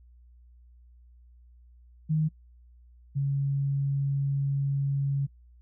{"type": "tone pair in turn", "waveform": "sine", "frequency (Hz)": [155.56, 139.11], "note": ["D#3", "C#3"], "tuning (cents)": [0, 6], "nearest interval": "major second", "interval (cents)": 194, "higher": "first", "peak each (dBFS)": [-22, -24], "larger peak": "first", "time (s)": [[2.09, 2.29], [3.15, 5.27]], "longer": "second", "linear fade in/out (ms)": 20, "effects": ["noise-tail reverb RT60 0.1 s tail -23 dB re dry", "added 60 Hz sine -52 dBFS peak until 5.61 s"]}